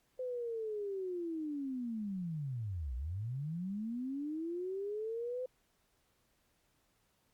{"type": "linear two-way sweep", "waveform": "sine", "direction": "down then up", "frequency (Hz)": [514, 57.8, 514], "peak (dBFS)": -36, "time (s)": [0.19, 5.46], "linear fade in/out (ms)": 5, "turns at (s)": 2.95, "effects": ["pink hiss -75 dBFS RMS until 7.33 s", "Opus 48 kbps"]}